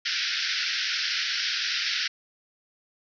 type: band-pass noise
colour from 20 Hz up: white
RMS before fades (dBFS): -28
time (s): 0.05-2.08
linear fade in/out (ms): 10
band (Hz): 1400 to 5600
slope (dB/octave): 96
effects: none